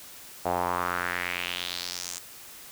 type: tone with band-pass filter sweep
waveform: sawtooth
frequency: 88.7 Hz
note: F2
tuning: 27 cents sharp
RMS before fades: -31 dBFS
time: 0.45-2.19 s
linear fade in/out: 10 ms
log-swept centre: 710 to 7400 Hz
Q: 3
effects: white hiss -46 dBFS RMS until 2.71 s